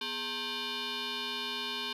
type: tone with frequency modulation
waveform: sine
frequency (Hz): 246.9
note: B3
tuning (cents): 0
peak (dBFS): -31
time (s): 0.01-1.93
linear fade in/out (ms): 5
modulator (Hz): 661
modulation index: 6.2
effects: tanh soft clip ceiling -32 dBFS + 12-bit